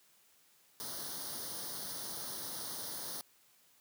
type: noise with comb filter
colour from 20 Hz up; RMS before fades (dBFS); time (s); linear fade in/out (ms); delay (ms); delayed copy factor
white; -42; 0.8-3.21; 0; 0.2; +0.85
effects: white hiss -67 dBFS RMS until 3.8 s + high-pass 100 Hz 12 dB/octave